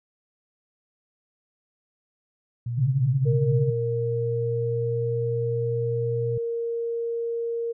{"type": "tone with pitch glide", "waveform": "sine", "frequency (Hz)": [119.3, 120.2], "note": ["A#2", "B2"], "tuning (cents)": [41, -46], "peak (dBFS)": -26, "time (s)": [2.66, 6.38], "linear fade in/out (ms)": 5, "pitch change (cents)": 13, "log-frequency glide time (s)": [4.52, 5.2]}
{"type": "tone with vibrato", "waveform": "sine", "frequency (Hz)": 134.4, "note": "C3", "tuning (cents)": 47, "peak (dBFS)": -20, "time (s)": [2.77, 3.71], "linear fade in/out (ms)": 20, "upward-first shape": "triangle", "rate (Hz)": 11, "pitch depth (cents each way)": 130}
{"type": "tone", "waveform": "sine", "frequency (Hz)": 465, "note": "A#4", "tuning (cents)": -4, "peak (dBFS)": -25, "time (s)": [3.25, 7.73], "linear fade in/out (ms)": 20}
{"effects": []}